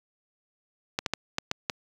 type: clicks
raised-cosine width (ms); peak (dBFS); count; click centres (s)
0.2; -9; 6; 0.989 / 1.062 / 1.136 / 1.384 / 1.514 / 1.698
effects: high-pass 80 Hz 12 dB/octave + 8-bit

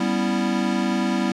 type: chord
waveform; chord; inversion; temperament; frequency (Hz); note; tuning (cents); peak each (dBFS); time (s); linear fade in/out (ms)
square; C# half-diminished seventh; second; equal; 196 / 246.9 / 277.2 / 329.6; G3 / B3 / C#4 / E4; 0 / 0 / 0 / 0; -25 / -25 / -31 / -27; 0-1.32; 5
effects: low-pass 6000 Hz 12 dB/octave

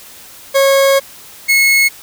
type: tone pair in turn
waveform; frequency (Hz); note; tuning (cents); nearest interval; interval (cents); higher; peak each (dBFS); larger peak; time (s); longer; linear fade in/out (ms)
40% pulse; 547 / 2180; C#5 / C#7; -23 / -29; 2 octaves; 2394; second; -7; neither; 0.54-1 / 1.48-1.89; first; 20
effects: white hiss -37 dBFS RMS until 2.02 s

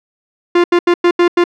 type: tone bursts at uneven times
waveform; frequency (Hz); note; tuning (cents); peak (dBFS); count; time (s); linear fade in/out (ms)
45% pulse; 349.2; F4; 0; -7; 6; 0.55-0.64 / 0.72-0.79 / 0.87-0.94 / 1.04-1.11 / 1.19-1.28 / 1.37-1.44; 5
effects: low-pass 3000 Hz 12 dB/octave

